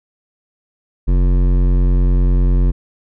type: tone with hard clipping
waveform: sine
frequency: 45 Hz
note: F#1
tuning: 47 cents flat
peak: -12 dBFS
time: 1.07-2.72 s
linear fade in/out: 20 ms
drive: 14 dB
effects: none